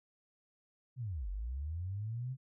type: linear two-way sweep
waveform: sine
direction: down then up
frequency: 134.1 to 44.59 to 134.1 Hz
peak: -36 dBFS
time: 0.96-2.37 s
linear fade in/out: 50 ms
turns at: 1.29 s
effects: none